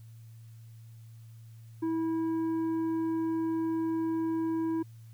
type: tone with tanh clipping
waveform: triangle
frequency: 325.1 Hz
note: E4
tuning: 24 cents flat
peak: -29 dBFS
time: 1.82-4.83 s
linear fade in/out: 10 ms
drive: 11 dB
effects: added 113 Hz sine -47 dBFS peak until 5.13 s + white hiss -67 dBFS RMS until 5.13 s